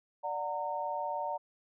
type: chord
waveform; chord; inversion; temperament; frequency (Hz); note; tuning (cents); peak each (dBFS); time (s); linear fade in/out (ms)
sine; D augmented; none; just; 587.3 / 734.2 / 917.7; D5 / F#5 / A#5; 0 / -14 / -27; -38 / -38 / -35; 0.23-1.38; 20
effects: none